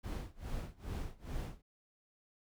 brown noise with tremolo, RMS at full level -38 dBFS, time 0.03-1.62 s, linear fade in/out 20 ms, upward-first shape sine, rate 2.4 Hz, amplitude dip 95%, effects none

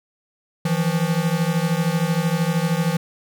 square beating tone pair, 160.5 / 173.5 Hz, E3 / F3, -46 / -11 cents, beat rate 13 Hz, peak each -22 dBFS, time 0.65-2.97 s, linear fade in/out 5 ms, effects none

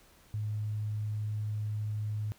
sine tone, 106.2 Hz, G#2, 39 cents sharp, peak -31 dBFS, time 0.34-2.32 s, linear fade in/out 0 ms, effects pink hiss -61 dBFS RMS until 2.38 s

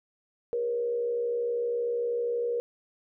sine tone with frequency modulation, 475.7 Hz, A#4, 35 cents sharp, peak -26 dBFS, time 0.53-2.6 s, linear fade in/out 0 ms, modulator 67.3 Hz, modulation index 0.43, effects none

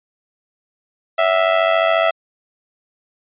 sawtooth tone with amplitude modulation, 659.3 Hz, E5, in tune, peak -6 dBFS, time 1.18-2.11 s, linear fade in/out 10 ms, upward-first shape sine, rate 94.2 Hz, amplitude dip 70%, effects resampled to 8000 Hz

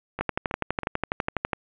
two click trains, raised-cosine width 0.5 ms, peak -9 / -16 dBFS, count 17 / 3, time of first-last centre 0.21-1.532 / 0.19-0.833 s, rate 12.1 / 3.11 Hz, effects resampled to 8000 Hz + 8-bit

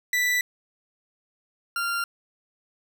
40% pulse tone pair in turn, 1975.5 / 1388.4 Hz, B6 / F6, 0 / -11 cents, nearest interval tritone, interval 611 cents, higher first, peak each -20 / -24 dBFS, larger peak first, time 0.13-0.41 / 1.76-2.04 s, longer neither, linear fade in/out 2 ms, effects 10-bit

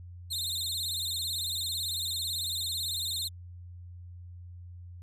sawtooth tone with vibrato, 3910 Hz, B7, 18 cents flat, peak -28 dBFS, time 0.3-3.29 s, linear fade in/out 20 ms, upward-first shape sine, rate 18 Hz, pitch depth 160 cents each way, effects added 88 Hz sine -43 dBFS peak until 5.02 s + resampled to 32000 Hz

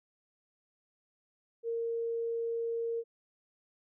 sine tone, 462.1 Hz, A#4, 15 cents flat, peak -31 dBFS, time 1.63-3.04 s, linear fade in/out 50 ms, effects none

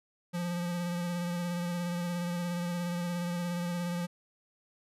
square tone with vibrato, 174.61 Hz, F3, in tune, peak -32 dBFS, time 0.33-4.07 s, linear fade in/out 20 ms, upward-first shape sine, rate 17 Hz, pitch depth 25 cents each way, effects resampled to 32000 Hz

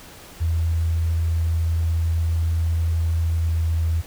sine tone with pitch glide, 82.41 to 81.84 Hz, E2 to E2, 0 to -12 cents, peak -18 dBFS, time 0.4-4.02 s, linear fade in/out 20 ms, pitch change -12 cents, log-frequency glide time 3.41-3.6 s, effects pink hiss -43 dBFS RMS until 4.06 s

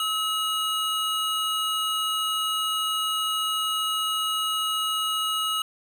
square tone pair together, 1287.3 / 2887 Hz, E6 / F#7, -41 / -43 cents, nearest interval octave + major second, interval 1398 cents, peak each -28 / -27 dBFS, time 0-5.62 s, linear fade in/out 2 ms, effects none

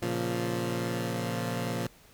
15% pulse chord, Bb minor, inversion none, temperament equal with one note detuned, 116.54 / 137.79 / 174.61 Hz, Bb2 / Db3 / F3, 0 / -10 / 0 cents, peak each -26 / -31 / -27 dBFS, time 0.02-1.87 s, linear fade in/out 5 ms, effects pink hiss -57 dBFS RMS until 2.13 s

